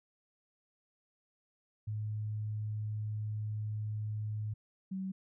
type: tone pair in turn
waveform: sine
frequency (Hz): 106.8 / 190.3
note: G#2 / F#3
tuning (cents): +49 / +49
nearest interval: minor seventh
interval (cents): 1000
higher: second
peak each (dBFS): -34 / -35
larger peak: first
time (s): 1.87-4.54 / 4.91-5.12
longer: first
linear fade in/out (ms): 10
effects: none